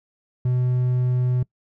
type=tone; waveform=triangle; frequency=125.3 Hz; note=B2; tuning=25 cents sharp; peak=-16 dBFS; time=0.45-1.43 s; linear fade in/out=5 ms; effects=noise-tail reverb RT60 0.1 s tail -23 dB re dry